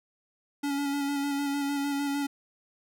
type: tone with vibrato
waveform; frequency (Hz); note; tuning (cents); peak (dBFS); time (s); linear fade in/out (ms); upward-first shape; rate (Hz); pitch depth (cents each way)
square; 282.6; C#4; +34; -28; 0.63-2.27; 10; square; 6.6; 18
effects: none